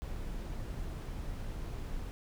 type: noise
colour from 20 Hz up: brown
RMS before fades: -39 dBFS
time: 0.02-2.11 s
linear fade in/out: 0 ms
effects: none